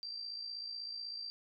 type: tone with amplitude modulation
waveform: sine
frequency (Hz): 4699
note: D8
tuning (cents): 0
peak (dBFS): -38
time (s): 0.03-1.3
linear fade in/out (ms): 0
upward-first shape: sine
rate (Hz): 56.1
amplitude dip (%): 55
effects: none